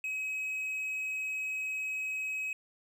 triangle tone, 2547 Hz, D#7, 40 cents sharp, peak -31 dBFS, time 0.04-2.53 s, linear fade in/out 2 ms, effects none

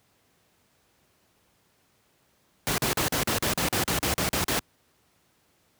pink noise bursts, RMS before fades -25 dBFS, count 13, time 2.67-4.592 s, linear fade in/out 0 ms, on 110 ms, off 41 ms, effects pink hiss -66 dBFS RMS until 5.79 s + high-pass 80 Hz 12 dB/octave

